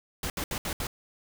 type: noise bursts at uneven times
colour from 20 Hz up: pink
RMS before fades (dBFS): -32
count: 5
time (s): 0.23-0.3 / 0.37-0.44 / 0.51-0.58 / 0.65-0.73 / 0.8-0.87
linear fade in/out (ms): 2
effects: none